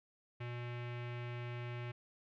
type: tone with low-pass filter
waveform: square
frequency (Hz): 120.8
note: B2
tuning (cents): -38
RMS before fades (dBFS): -43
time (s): 0.4-1.92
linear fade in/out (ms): 10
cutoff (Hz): 2500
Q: 2.8
effects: none